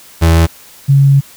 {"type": "tone pair in turn", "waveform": ["35% pulse", "sine"], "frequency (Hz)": [82.41, 138.6], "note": ["E2", "C#3"], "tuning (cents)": [0, 0], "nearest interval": "major sixth", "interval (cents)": 900, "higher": "second", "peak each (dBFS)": -4, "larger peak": "neither", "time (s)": [[0.21, 0.47], [0.88, 1.21]], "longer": "second", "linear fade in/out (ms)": 20, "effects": ["white hiss -39 dBFS RMS until 1.36 s"]}